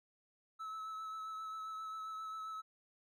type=tone with vibrato; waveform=triangle; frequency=1300 Hz; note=E6; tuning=24 cents flat; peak=-40 dBFS; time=0.59-2.62 s; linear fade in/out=20 ms; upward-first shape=sine; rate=7.5 Hz; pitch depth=19 cents each way; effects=none